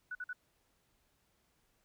sine tone bursts, 1480 Hz, F#6, in tune, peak -38 dBFS, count 3, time 0.11-0.331 s, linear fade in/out 5 ms, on 41 ms, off 49 ms, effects pink hiss -75 dBFS RMS until 1.84 s

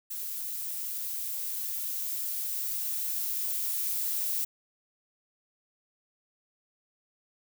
violet noise with level ramp, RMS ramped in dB -36 to -30 dBFS, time 0.1-4.45 s, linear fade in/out 10 ms, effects none

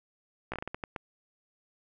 slowing click train, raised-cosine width 0.5 ms, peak -20 dBFS, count 9, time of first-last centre 0.52-0.962 s, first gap 16 ms, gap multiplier 1.34, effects none

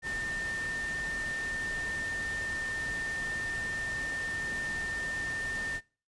sine tone in noise, 1806 Hz, A6, 45 cents sharp, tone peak -33 dBFS, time 0.02-5.81 s, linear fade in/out 50 ms, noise pink, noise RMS -42 dBFS, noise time 0.02-5.81 s, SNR +6 dB, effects noise-tail reverb RT60 0.4 s tail -24 dB re dry + resampled to 22050 Hz

